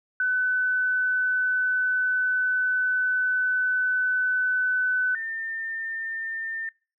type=tone pair in turn; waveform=sine; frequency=1505 / 1804.8 Hz; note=F#6 / A6; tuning=+29 / +44 cents; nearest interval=minor third; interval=315 cents; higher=second; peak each=-21 / -29 dBFS; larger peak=first; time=0.2-5.15 / 5.15-6.69 s; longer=first; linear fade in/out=2 ms; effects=noise-tail reverb RT60 0.4 s tail -26 dB re dry